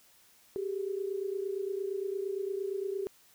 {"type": "tone pair together", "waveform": "sine", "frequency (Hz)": [385.9, 414.6], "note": ["G4", "G#4"], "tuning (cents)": [-27, -3], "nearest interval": "minor second", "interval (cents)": 124, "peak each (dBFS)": [-33, -37], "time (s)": [0.56, 3.07], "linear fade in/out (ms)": 0, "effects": ["white hiss -62 dBFS RMS until 3.34 s"]}